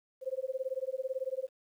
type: tone with tremolo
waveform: sine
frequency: 523.3 Hz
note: C5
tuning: in tune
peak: -29 dBFS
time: 0.21-1.49 s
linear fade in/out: 50 ms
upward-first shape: sine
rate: 18 Hz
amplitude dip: 100%
effects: 11-bit